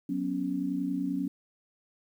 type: chord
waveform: sine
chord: F# suspended fourth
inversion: none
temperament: equal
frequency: 185 / 246.9 / 277.2 Hz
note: F#3 / B3 / C#4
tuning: 0 / 0 / 0 cents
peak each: -34 / -35 / -30 dBFS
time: 0.09-1.28 s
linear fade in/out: 5 ms
effects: 10-bit